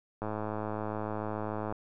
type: click train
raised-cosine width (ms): 1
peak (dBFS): -21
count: 162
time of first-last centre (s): 0.22-1.725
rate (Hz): 107
effects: none